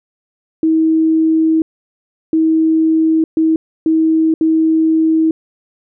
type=tone bursts at uneven times; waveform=sine; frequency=320 Hz; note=D#4; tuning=49 cents sharp; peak=-9 dBFS; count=5; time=0.63-1.62 / 2.33-3.24 / 3.37-3.56 / 3.86-4.34 / 4.41-5.31 s; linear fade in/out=2 ms; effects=none